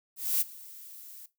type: noise with ADSR envelope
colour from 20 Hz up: violet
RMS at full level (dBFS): -25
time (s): 0.16-1.26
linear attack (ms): 250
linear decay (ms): 21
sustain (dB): -22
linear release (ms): 4
effects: noise-tail reverb RT60 0.2 s tail -17 dB re dry